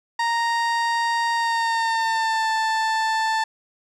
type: tone with pitch glide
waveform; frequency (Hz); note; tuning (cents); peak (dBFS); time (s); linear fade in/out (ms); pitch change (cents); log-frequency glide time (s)
30% pulse; 931 to 884.3; A#5 to A5; -2 to +8; -17; 0.19-3.44; 5; -90; 1.34-2.5
effects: low-pass 6000 Hz 12 dB/octave + 9-bit